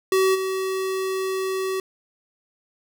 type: tone with level steps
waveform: square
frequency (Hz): 379.9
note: F#4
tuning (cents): +46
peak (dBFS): -17 / -24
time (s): 0.12-1.8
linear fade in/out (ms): 2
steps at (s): 0.34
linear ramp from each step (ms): 20
effects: none